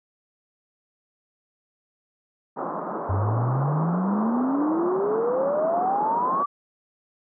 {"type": "band-pass noise", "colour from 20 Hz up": "white", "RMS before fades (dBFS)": -30, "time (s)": [2.56, 6.44], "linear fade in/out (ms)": 20, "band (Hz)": [170, 1200], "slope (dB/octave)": 48}
{"type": "exponential sweep", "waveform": "sine", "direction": "up", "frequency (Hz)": [92.5, 1174.7], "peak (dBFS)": -21, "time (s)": [3.09, 6.46], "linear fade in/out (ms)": 10}
{"effects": []}